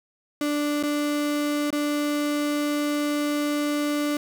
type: tone with dropouts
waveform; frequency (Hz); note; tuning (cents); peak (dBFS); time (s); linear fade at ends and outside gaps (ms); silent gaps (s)
35% pulse; 293.7; D4; 0; -21; 0.41-4.17; 2; 0.828-0.835 / 1.705-1.727
effects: none